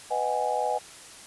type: chord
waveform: sine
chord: G# minor seventh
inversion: first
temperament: just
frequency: 498.4 / 623 / 747.5 / 830.6 Hz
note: B4 / D#5 / F#5 / G#5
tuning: +16 / +2 / +17 / 0 cents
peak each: -31 / -31 / -30 / -28 dBFS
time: 0.1-0.79 s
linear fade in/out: 20 ms
effects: white hiss -46 dBFS RMS until 1.26 s + resampled to 24000 Hz